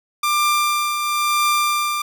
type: tone with tremolo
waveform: sawtooth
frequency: 1189 Hz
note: D6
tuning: 21 cents sharp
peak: -11 dBFS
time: 0.23-2.02 s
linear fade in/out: 5 ms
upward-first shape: triangle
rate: 1 Hz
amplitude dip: 50%
effects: none